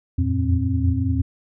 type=tone cluster; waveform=sine; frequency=82.8 / 85.7 / 91.4 / 114 / 265 Hz; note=E2 / F2 / F#2 / A#2 / C4; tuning=+8 / -32 / -21 / -38 / +22 cents; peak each=-24 dBFS; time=0.18-1.22 s; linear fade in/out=10 ms; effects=none